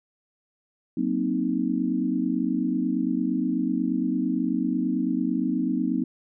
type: chord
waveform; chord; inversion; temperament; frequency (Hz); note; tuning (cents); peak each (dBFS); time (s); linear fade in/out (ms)
sine; C half-diminished seventh; second; equal; 185 / 233.1 / 261.6 / 311.1; Gb3 / Bb3 / C4 / Eb4; 0 / 0 / 0 / 0; -30 / -28 / -26 / -28; 0.97-6.04; 5
effects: none